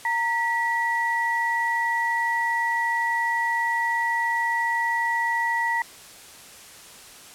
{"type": "tone pair together", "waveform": "sine", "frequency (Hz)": [923, 1942.8], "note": ["A#5", "B6"], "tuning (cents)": [-17, -29], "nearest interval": "octave + minor second", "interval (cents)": 1288, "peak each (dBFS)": -24, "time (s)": [0.05, 5.82], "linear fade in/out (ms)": 2, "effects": ["white hiss -45 dBFS RMS until 7.34 s", "low-pass 11000 Hz 12 dB/octave"]}